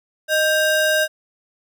square ring-modulated tone, 1100 Hz, C#6, 14 cents flat, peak -13 dBFS, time 0.28-1.08 s, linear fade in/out 50 ms, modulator 479 Hz, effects none

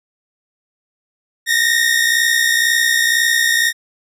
sawtooth tone pair together, 1819 / 1881 Hz, A#6 / A#6, -43 / +15 cents, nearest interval minor second, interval 58 cents, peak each -12 dBFS, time 1.46-3.73 s, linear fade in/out 50 ms, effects resampled to 32000 Hz

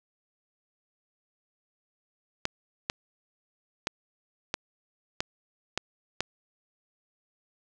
clicks, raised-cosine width 0.2 ms, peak -10 dBFS, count 7, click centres 2.454 / 2.899 / 3.871 / 4.541 / 5.205 / 5.776 / 6.206 s, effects 7-bit

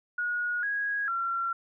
sine tone with pitch steps, 1448 / 1652 / 1366 Hz, F#6 / G#6 / F6, -38 / -10 / -39 cents, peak -27 dBFS, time 0.18-1.53 s, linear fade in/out 5 ms, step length 450 ms, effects none

